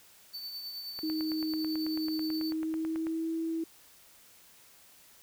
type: tone with tremolo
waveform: square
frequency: 4528 Hz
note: C#8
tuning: 36 cents sharp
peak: -37 dBFS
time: 0.33-2.53 s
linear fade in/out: 20 ms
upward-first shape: triangle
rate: 9.5 Hz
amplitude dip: 45%
type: click train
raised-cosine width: 0.5 ms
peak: -29 dBFS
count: 20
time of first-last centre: 0.99-3.069 s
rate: 9.14 Hz
type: tone with pitch glide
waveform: sine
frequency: 313.5 to 326.4 Hz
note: D#4 to E4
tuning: +13 to -17 cents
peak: -30 dBFS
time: 1.03-3.64 s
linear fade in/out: 5 ms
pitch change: +70 cents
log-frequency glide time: 2.26-3.34 s
effects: white hiss -58 dBFS RMS until 5.22 s